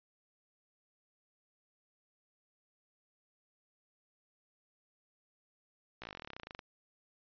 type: slowing click train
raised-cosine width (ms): 0.3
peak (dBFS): -28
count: 22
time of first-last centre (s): 6.02-6.592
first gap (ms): 16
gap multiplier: 1.05
effects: resampled to 11025 Hz